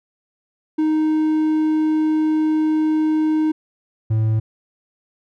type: tone pair in turn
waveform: triangle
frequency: 311.1 / 109.99 Hz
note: D#4 / A2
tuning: 0 / 0 cents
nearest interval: octave + tritone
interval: 1800 cents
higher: first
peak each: -13 dBFS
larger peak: neither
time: 0.78-3.52 / 4.1-4.4 s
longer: first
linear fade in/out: 10 ms
effects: none